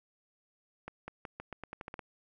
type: accelerating click train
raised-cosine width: 0.5 ms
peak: -26 dBFS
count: 11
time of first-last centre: 0.88-1.992 s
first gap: 200 ms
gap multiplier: 0.86
effects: none